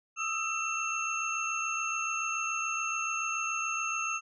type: tone cluster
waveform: sine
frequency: 1252 / 1319 / 2691 / 6430 Hz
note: D#6 / E6 / E7 / G8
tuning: +10 / +1 / +35 / +43 cents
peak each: -37 / -36 / -33 / -38 dBFS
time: 0.16-4.21 s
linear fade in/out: 50 ms
effects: none